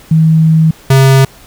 sine / square tone pair in turn, 159.7 / 134.29 Hz, D#3 / C3, +45 / +45 cents, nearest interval minor third, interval 300 cents, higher first, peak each -4 dBFS, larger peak neither, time 0.11-0.71 / 0.9-1.25 s, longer first, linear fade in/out 5 ms, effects pink hiss -39 dBFS RMS until 1.46 s

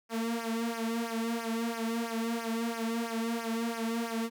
sawtooth tone with flanger, 229.4 Hz, A#3, 28 cents flat, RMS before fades -33 dBFS, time 0.09-4.3 s, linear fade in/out 50 ms, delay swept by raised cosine 0.25 to 3.15 ms, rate 3 Hz, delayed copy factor -0.95, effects none

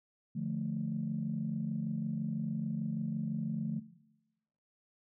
sine chord, D minor, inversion none, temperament equal with one note detuned, 148.28 / 174.61 / 220 Hz, D3 / F3 / A3, +17 / 0 / 0 cents, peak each -38 / -37 / -37 dBFS, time 0.35-3.8 s, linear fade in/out 10 ms, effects noise-tail reverb RT60 1.0 s tail -18 dB re dry + tanh soft clip ceiling -24 dBFS

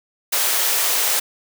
white high-pass noise, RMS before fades -19 dBFS, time 0.32-1.2 s, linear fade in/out 10 ms, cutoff 410 Hz, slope 24 dB/octave, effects none

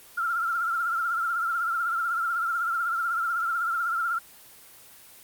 sine tone with vibrato, 1368 Hz, F6, 36 cents flat, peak -24 dBFS, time 0.17-4.19 s, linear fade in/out 10 ms, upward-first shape triangle, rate 16 Hz, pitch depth 83 cents each way, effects white hiss -50 dBFS RMS until 5.23 s + Opus 24 kbps

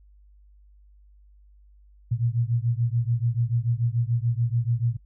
sine beating tone pair, 115.1 / 122 Hz, A#2 / B2, -22 / -21 cents, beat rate 6.9 Hz, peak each -24 / -25 dBFS, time 2.11-4.97 s, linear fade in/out 10 ms, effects noise-tail reverb RT60 0.1 s tail -23 dB re dry + added 50 Hz sine -51 dBFS peak until 5.05 s

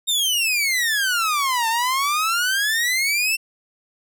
sawtooth exponential two-way sweep, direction down then up, 3726 to 890 to 2711 Hz, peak -15 dBFS, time 0.07-3.37 s, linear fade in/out 20 ms, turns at 1.68 s, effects none

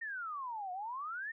sine exponential two-way sweep, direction down then up, 1863 to 712 to 1863 Hz, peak -38 dBFS, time 0.01-1.32 s, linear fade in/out 10 ms, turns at 0.72 s, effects none

